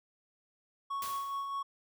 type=tone with tremolo; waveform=triangle; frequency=1108.7 Hz; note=C#6; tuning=in tune; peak=-31 dBFS; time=0.9-1.63 s; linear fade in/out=10 ms; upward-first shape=sine; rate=4.8 Hz; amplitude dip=35%
type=noise with exponential decay; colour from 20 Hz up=white; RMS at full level=-40 dBFS; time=1.02-1.62 s; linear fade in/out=2 ms; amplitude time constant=130 ms
effects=none